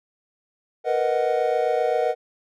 triangle chord, B major seventh, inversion third, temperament equal, 466.2 / 493.9 / 622.3 / 740 Hz, A#4 / B4 / D#5 / F#5, 0 / 0 / 0 / 0 cents, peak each -23 dBFS, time 0.84-2.15 s, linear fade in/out 50 ms, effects none

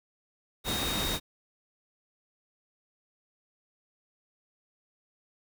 sine tone in noise, 3729 Hz, A#7, in tune, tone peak -33 dBFS, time 0.64-1.2 s, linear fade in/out 50 ms, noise pink, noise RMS -32 dBFS, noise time 0.64-1.2 s, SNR -4 dB, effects none

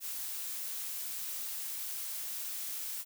blue noise, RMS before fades -39 dBFS, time 0-3.05 s, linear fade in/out 50 ms, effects none

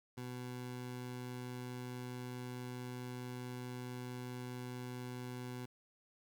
20% pulse tone, 124.6 Hz, B2, 16 cents sharp, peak -38 dBFS, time 0.17-5.66 s, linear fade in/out 10 ms, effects 11-bit

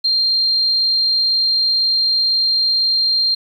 sine tone, 4186 Hz, C8, in tune, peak -13 dBFS, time 0.04-3.35 s, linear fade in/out 10 ms, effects 8-bit

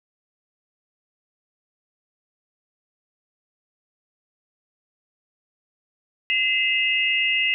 sine tone cluster, 2056 / 2601 / 2827 Hz, C7 / E7 / F7, -31 / -24 / +20 cents, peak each -23 dBFS, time 6.3-7.54 s, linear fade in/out 0 ms, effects none

